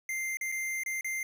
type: tone with dropouts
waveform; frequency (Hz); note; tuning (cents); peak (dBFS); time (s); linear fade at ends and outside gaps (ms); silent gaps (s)
square; 2092; C7; -1; -32; 0.09-1.23; 2; 0.371-0.411 / 0.518-0.522 / 0.835-0.861 / 1.01-1.045
effects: none